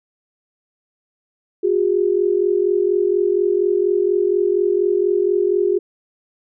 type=tone pair together; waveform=sine; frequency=361.2 / 405.4 Hz; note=F#4 / G#4; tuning=-42 / -42 cents; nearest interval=major second; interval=200 cents; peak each=-17 dBFS; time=1.63-5.79 s; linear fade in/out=10 ms; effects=none